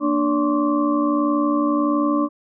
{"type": "tone cluster", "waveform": "sine", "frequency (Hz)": [234, 295.5, 573, 1059, 1151], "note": ["A#3", "D4", "D5", "C6", "D6"], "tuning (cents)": [7, 11, -43, 21, -35], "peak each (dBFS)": [-27, -18, -26, -27, -26], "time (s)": [0, 2.29], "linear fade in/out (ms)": 50, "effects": []}